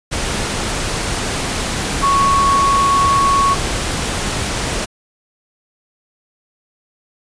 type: tone in noise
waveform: sine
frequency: 1108.7 Hz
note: C#6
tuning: in tune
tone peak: -11 dBFS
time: 2.02-3.55 s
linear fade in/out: 20 ms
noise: pink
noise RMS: -20 dBFS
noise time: 0.11-4.86 s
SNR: +6 dB
effects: resampled to 22050 Hz